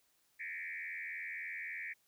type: tone with frequency modulation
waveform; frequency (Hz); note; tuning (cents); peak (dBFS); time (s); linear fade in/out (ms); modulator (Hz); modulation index
sine; 2055; C7; -32; -40; 0.39-1.94; 20; 83.6; 3.6
effects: white hiss -74 dBFS RMS until 2.07 s